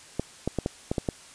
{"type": "clicks", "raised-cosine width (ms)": 2, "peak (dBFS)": -12, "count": 7, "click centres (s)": [0.196, 0.476, 0.587, 0.661, 0.915, 0.982, 1.088], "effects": ["white hiss -49 dBFS RMS until 1.34 s", "resampled to 22050 Hz"]}